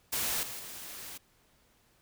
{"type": "noise with level steps", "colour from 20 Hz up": "white", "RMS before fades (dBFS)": [-32, -41, -44], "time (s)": [0.12, 1.18], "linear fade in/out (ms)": 10, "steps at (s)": [0.43, 0.59], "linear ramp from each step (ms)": 2, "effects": ["pink hiss -67 dBFS RMS until 2.01 s"]}